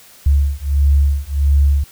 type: beating tone pair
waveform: sine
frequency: 70 / 71.5 Hz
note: C#2 / D2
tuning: +18 / -46 cents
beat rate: 1.5 Hz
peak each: -14 dBFS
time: 0.26-1.84 s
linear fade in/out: 5 ms
effects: white hiss -44 dBFS RMS until 1.91 s